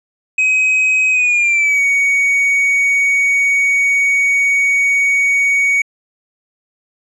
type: tone with pitch glide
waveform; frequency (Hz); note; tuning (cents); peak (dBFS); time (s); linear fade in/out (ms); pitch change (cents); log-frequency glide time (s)
triangle; 2530 to 2241; D#7 to C#7; +28 to +18; -9; 0.38-5.82; 5; -210; 1.11-1.83
effects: resampled to 24000 Hz